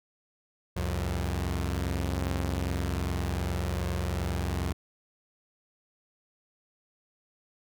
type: tone pair together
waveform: sawtooth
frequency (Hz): 67.27 / 89.8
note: C2 / F2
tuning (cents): +49 / +49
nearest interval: perfect fourth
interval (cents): 500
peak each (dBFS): -27 / -27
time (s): 0.76-4.73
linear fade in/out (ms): 10
effects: none

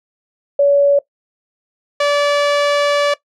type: tone pair in turn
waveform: sine / sawtooth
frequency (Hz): 567 / 577.9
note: C#5 / D5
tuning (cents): +39 / -28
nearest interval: unison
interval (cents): 33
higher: second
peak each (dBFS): -8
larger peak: neither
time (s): 0.59-0.99 / 2-3.14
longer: second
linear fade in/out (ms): 5
effects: noise-tail reverb RT60 0.1 s tail -18 dB re dry + low-pass 5000 Hz 12 dB/octave

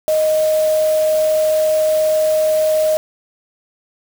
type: tone in noise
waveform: sine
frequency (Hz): 622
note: D#5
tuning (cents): -1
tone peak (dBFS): -12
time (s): 0.08-2.97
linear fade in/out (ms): 0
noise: white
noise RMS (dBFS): -30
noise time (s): 0.08-2.97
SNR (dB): +15
effects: none

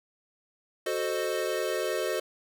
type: chord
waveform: square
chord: F# diminished seventh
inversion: none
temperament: equal with one note detuned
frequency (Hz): 370 / 440 / 523.3 / 614.8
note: F#4 / A4 / C5 / Eb5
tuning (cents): 0 / 0 / 0 / -21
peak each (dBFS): -34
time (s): 0.86-2.2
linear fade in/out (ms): 5
effects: none

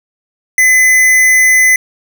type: tone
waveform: square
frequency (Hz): 2025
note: B6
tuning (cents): +43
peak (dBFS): -6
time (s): 0.58-1.76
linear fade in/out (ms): 2
effects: none

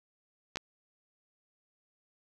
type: clicks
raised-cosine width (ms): 0.2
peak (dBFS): -18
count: 2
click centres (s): 0.558 / 0.571
effects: none

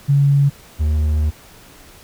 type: tone pair in turn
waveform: sine / triangle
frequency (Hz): 140.9 / 76.16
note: C#3 / D#2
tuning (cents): +29 / -36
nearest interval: major seventh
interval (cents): 1065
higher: first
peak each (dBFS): -10 / -12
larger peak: first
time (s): 0.08-0.5 / 0.79-1.31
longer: second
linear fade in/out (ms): 20
effects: pink hiss -44 dBFS RMS until 2.03 s

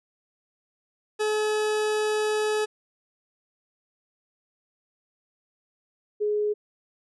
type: tone pair in turn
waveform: 40% pulse / sine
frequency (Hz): 426.8 / 419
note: G#4 / G#4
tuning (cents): +47 / +15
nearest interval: unison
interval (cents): 32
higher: first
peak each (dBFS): -22 / -22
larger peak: neither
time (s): 1.19-2.66 / 6.2-6.54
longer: first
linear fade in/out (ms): 20
effects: resampled to 24000 Hz

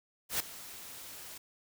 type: noise with ADSR envelope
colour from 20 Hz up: white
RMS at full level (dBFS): -30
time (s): 0.29-1.38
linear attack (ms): 110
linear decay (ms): 5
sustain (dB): -17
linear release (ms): 6
effects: none

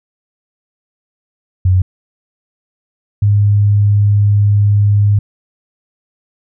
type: tone pair in turn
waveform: sine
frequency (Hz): 92.5 / 102.66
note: F#2 / G#2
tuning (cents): 0 / -20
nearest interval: major second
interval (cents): 180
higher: second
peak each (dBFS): -7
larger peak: neither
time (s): 1.65-1.82 / 3.22-5.19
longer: second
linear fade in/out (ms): 5
effects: none

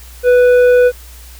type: tone with tanh clipping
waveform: triangle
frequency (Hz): 493.9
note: B4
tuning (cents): 0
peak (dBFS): -7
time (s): 0.23-0.92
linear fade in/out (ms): 50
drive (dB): 12
effects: added 60 Hz sine -34 dBFS peak until 1.39 s + white hiss -40 dBFS RMS until 1.39 s

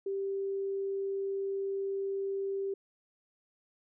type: tone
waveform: sine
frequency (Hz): 392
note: G4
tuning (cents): 0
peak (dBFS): -31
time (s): 0.06-2.74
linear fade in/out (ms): 5
effects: none

